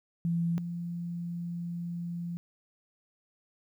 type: tone pair in turn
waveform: sine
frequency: 169.1 / 171.96 Hz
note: E3 / F3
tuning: +44 / -27 cents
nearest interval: unison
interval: 29 cents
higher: second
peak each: -26 / -33 dBFS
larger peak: first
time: 0.25-0.58 / 0.58-2.37 s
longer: second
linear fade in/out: 0 ms
effects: 11-bit